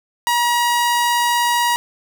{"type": "tone", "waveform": "sawtooth", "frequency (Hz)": 956, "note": "A#5", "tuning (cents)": 43, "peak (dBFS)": -11, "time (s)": [0.27, 1.76], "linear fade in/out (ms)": 0, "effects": []}